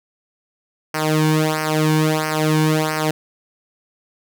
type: tone with flanger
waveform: sawtooth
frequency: 155.4 Hz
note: D#3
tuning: 2 cents flat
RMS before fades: -18 dBFS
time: 0.94-3.11 s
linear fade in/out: 5 ms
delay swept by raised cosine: 0.27 to 1.57 ms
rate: 1.5 Hz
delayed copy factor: -0.9
effects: none